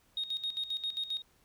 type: tone with tremolo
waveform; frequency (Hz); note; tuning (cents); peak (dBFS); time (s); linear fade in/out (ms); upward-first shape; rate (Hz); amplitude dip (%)
sine; 3729; A#7; 0; -30; 0.17-1.22; 2; square; 7.5; 75
effects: tanh soft clip ceiling -27 dBFS + pink hiss -68 dBFS RMS until 1.44 s